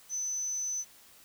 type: tone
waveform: sine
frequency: 6050 Hz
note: F#8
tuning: 38 cents sharp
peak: -31 dBFS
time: 0.09-0.85 s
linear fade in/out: 50 ms
effects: white hiss -57 dBFS RMS until 1.24 s